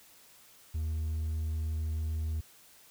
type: tone with hard clipping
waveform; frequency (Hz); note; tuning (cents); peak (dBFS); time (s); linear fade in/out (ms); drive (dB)
sine; 79; D#2; +27; -31; 0.74-2.41; 10; 2
effects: white hiss -58 dBFS RMS until 2.9 s